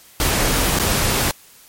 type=noise with dropouts; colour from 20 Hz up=pink; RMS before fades=-18 dBFS; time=0.2-1.31 s; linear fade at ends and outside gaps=1 ms; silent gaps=0.788-0.797 s; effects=white hiss -47 dBFS RMS until 1.68 s + MP3 64 kbps